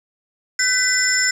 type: tone cluster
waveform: sine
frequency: 1522 / 1996 / 5280 / 7190 Hz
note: F#6 / B6 / E8 / A8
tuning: +48 / +18 / +2 / +36 cents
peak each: -20 dBFS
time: 0.59-1.31 s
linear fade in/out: 5 ms
effects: tanh soft clip ceiling -8 dBFS + 8-bit